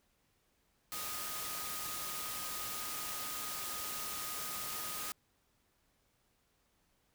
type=tone in noise; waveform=sine; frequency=1244.5 Hz; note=D#6; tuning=in tune; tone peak=-47 dBFS; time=0.92-5.12 s; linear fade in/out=0 ms; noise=white; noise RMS=-41 dBFS; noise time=0.92-5.12 s; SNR=-9 dB; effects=pink hiss -75 dBFS RMS until 7.14 s